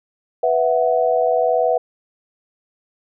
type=chord; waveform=sine; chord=B suspended fourth; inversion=none; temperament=equal; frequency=493.9 / 659.3 / 740 Hz; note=B4 / E5 / F#5; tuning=0 / 0 / 0 cents; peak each=-18 / -18 / -20 dBFS; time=0.43-1.78 s; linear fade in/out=5 ms; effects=none